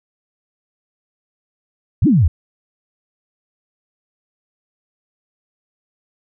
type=exponential two-way sweep; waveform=sine; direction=up then down; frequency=68.8 to 329.6 to 68.8 Hz; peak=-9 dBFS; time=2.02-2.28 s; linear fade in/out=5 ms; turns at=2.07 s; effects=none